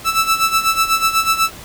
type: tone with tremolo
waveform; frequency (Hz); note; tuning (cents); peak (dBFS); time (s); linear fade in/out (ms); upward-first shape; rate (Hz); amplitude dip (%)
sawtooth; 1318.5; E6; 0; -7; 0.04-1.51; 50; sine; 8.1; 75
effects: pink hiss -36 dBFS RMS until 1.64 s